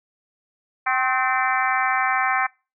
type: harmonic tone with a mistuned harmonic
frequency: 257.6 Hz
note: C4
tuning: 27 cents flat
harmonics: 3 / 4 / 5 / 6 / 7 / 8 / 9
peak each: -24 / -25 / -26 / -27 / -27 / -28 / -29 dBFS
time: 0.86-2.47 s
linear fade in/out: 10 ms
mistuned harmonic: 4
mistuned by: +51 cents
effects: noise-tail reverb RT60 0.3 s tail -25 dB re dry